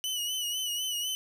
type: tone with vibrato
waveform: sawtooth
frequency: 2960 Hz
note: F#7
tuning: in tune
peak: -27 dBFS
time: 0.04-1.15 s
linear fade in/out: 0 ms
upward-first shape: sine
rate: 4 Hz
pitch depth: 56 cents each way
effects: none